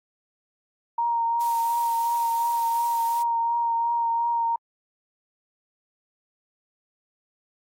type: tone with vibrato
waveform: sine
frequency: 932.3 Hz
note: A#5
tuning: in tune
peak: -21 dBFS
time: 0.98-4.56 s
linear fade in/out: 5 ms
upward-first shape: triangle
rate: 2.8 Hz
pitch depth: 21 cents each way
type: noise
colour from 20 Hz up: blue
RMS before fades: -39 dBFS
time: 1.4-3.23 s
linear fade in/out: 10 ms
effects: AAC 48 kbps